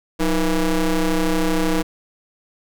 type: ring-modulated tone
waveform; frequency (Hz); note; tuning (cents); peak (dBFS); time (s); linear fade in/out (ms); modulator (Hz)
30% pulse; 165.4; E3; +6; -11; 0.19-1.83; 20; 149
effects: none